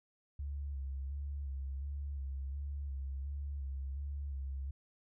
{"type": "tone with vibrato", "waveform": "sine", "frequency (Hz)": 69.3, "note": "C#2", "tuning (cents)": 0, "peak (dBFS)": -37, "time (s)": [0.39, 4.71], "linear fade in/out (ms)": 5, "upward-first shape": "square", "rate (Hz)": 1.4, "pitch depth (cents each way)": 40, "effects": []}